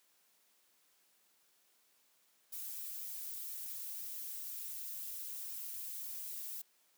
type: noise with flanger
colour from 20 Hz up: violet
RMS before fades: -44 dBFS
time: 2.52-6.62 s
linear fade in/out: 10 ms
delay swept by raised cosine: 1.6 to 7.3 ms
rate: 2 Hz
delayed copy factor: +0.8
effects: white hiss -72 dBFS RMS until 6.97 s + high-pass 200 Hz 12 dB/octave